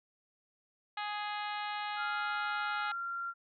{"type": "harmonic tone", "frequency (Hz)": 416.4, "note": "G#4", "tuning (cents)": 5, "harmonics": [2, 3, 4, 5, 6, 7, 8, 9, 10], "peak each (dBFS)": [-38, -42, -44, -46, -48, -49, -50, -51, -52], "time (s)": [0.97, 2.92], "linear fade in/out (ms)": 5}
{"type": "tone with pitch glide", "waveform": "sine", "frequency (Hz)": [1390, 1379.6], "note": ["F6", "F6"], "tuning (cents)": [-9, -22], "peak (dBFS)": -35, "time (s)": [1.96, 3.34], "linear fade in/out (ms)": 50, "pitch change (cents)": -13, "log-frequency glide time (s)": [2.58, 3]}
{"effects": []}